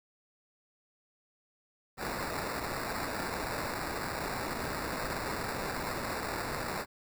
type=noise with sample-and-hold; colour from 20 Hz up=white; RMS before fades=-36 dBFS; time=1.97-6.86 s; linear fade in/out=50 ms; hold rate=3150 Hz; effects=none